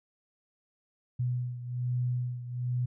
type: beating tone pair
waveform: sine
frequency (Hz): 123.47 / 124.67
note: B2 / B2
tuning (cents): 0 / +17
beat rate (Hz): 1.2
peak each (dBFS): -30 / -35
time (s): 1.19-2.86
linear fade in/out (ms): 10
effects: none